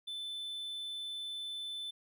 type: tone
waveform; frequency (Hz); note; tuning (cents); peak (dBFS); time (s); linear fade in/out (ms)
triangle; 3520; A7; 0; -37; 0.07-1.91; 10
effects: none